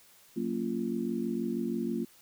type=chord; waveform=sine; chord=Gb major seventh; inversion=none; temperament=just; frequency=185 / 231.2 / 277.5 / 346.9 Hz; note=Gb3 / Bb3 / Db4 / F4; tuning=0 / -14 / +2 / -12 cents; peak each=-38 / -32 / -38 / -35 dBFS; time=0.36-2.05 s; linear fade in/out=10 ms; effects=white hiss -59 dBFS RMS until 2.21 s